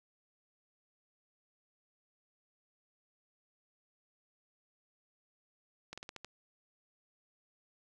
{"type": "slowing click train", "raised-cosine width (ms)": 0.2, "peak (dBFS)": -27, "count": 6, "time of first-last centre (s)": [5.93, 6.246], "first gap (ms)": 46, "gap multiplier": 1.16, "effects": []}